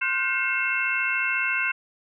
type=tone cluster; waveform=sine; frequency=1052 / 1437 / 1551 / 2154 / 2679 Hz; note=C6 / F6 / G6 / C7 / E7; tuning=+9 / +49 / -19 / +50 / +27 cents; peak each=-34 / -31 / -28 / -28 / -26 dBFS; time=0.01-1.72 s; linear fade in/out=10 ms; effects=none